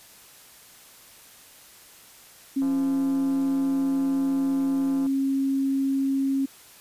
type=tone; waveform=sine; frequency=271.4 Hz; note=C#4; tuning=36 cents flat; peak=-21 dBFS; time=2.56-6.46 s; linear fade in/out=10 ms
type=click train; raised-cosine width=1 ms; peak=-28 dBFS; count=419; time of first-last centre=2.62-5.064 s; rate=171 Hz
effects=white hiss -50 dBFS RMS until 6.8 s + resampled to 32000 Hz